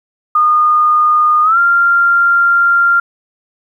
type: tone with pitch glide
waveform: sine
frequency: 1223 to 1388.7 Hz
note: D#6 to F6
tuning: -30 to -10 cents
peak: -7 dBFS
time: 0.35-3 s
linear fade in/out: 5 ms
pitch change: +220 cents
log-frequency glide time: 1.43-1.58 s
effects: 8-bit